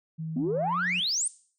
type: tone with pitch glide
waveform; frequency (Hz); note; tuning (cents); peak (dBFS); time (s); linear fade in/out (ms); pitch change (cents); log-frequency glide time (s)
sine; 160 to 179.59; D#3 to F3; +49 to +49; -31; 0.18-1.01; 20; +200; 0.57-0.79
type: exponential sweep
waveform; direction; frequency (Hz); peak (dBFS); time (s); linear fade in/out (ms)
sine; up; 233.1 to 9397; -24; 0.36-1.28; 5
effects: noise-tail reverb RT60 0.5 s tail -20 dB re dry + tanh soft clip ceiling -20 dBFS